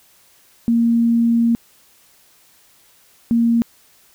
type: tone pair in turn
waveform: sine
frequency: 232.7 / 232.7 Hz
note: A#3 / A#3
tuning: -3 / -3 cents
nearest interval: unison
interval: 0 cents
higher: neither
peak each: -12 dBFS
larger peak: neither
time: 0.68-1.55 / 3.31-3.62 s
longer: first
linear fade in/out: 0 ms
effects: white hiss -53 dBFS RMS until 4.14 s